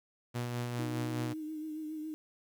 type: tone with tremolo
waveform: sawtooth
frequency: 121 Hz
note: B2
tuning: 35 cents flat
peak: -29 dBFS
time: 0.34-1.34 s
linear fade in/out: 20 ms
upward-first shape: sine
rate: 4.9 Hz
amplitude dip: 30%
type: tone with vibrato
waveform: sine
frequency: 310 Hz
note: D#4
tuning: 6 cents flat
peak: -37 dBFS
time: 0.79-2.14 s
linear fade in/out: 0 ms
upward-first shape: triangle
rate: 7.2 Hz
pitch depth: 42 cents each way
effects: 10-bit